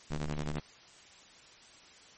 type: ring-modulated tone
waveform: sawtooth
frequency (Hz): 73.42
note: D2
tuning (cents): 0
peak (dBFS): -26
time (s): 0.1-0.6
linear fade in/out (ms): 10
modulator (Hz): 79.2
effects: white hiss -56 dBFS RMS until 2.17 s + MP3 32 kbps